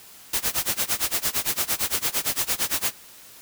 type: noise with tremolo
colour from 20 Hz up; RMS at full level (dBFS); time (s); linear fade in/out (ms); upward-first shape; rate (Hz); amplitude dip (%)
white; -22; 0.33-2.92; 5; sine; 8.8; 95
effects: white hiss -47 dBFS RMS until 3.41 s